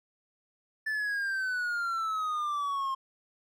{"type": "exponential sweep", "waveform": "triangle", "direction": "down", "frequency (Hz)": [1760, 1061], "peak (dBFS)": -27, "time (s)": [0.86, 2.95], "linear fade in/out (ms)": 10, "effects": []}